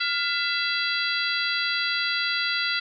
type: harmonic tone with a mistuned harmonic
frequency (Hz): 669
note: E5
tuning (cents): +25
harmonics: 2 / 3 / 4 / 5 / 6 / 7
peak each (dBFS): -28 / -30 / -32 / -32 / -31 / -30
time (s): 0-2.8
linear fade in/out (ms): 10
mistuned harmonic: 2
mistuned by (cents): +86
effects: none